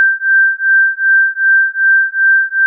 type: beating tone pair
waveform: sine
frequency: 1568 / 1570.6 Hz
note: G6 / G6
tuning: 0 / +3 cents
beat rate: 2.6 Hz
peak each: -11 dBFS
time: 0-2.66 s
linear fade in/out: 0 ms
effects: none